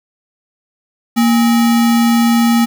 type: tone with sample-and-hold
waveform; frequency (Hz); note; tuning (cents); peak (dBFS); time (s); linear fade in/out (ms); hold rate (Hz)
sine; 233.1; A#3; 0; -8; 1.16-2.66; 20; 1050
effects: none